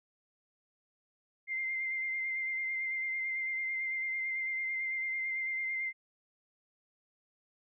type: tone with vibrato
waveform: sine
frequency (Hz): 2093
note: C7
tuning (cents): 0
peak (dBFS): -32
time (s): 1.47-5.93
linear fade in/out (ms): 50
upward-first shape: sine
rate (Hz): 9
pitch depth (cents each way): 21
effects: none